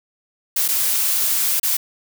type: noise with dropouts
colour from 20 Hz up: blue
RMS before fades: -19 dBFS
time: 0.56-1.77 s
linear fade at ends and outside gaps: 5 ms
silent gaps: 0.68-0.685 / 1.598-1.63 s
effects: none